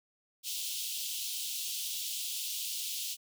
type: high-pass noise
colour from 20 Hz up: pink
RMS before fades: -37 dBFS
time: 0.43-3.17 s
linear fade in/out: 50 ms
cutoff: 2900 Hz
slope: 48 dB/octave
effects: none